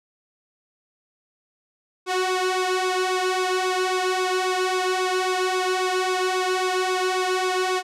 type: tone with flanger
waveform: sawtooth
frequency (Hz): 370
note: F#4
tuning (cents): 0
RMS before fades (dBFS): -23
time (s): 2.06-7.83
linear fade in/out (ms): 50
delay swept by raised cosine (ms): 0.8 to 2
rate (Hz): 3.7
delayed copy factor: +0.75
effects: low-pass 8000 Hz 12 dB/octave